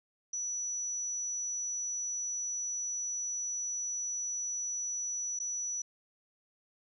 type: tone with dropouts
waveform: sine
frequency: 5910 Hz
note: F#8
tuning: 3 cents flat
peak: -33 dBFS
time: 0.33-5.82 s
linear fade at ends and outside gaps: 5 ms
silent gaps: 5.391-5.399 s
effects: none